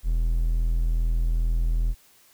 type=tone; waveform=triangle; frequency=41.2 Hz; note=E1; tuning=in tune; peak=-18 dBFS; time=0.03-1.95 s; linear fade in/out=50 ms; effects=white hiss -57 dBFS RMS until 2.33 s